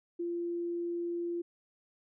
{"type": "tone", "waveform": "sine", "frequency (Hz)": 344.3, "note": "F4", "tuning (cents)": -25, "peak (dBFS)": -32, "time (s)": [0.19, 1.42], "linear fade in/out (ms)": 10, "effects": []}